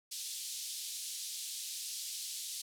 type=band-pass noise; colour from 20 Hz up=pink; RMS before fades=-42 dBFS; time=0.11-2.62 s; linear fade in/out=10 ms; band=3700 to 12000 Hz; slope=24 dB/octave; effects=none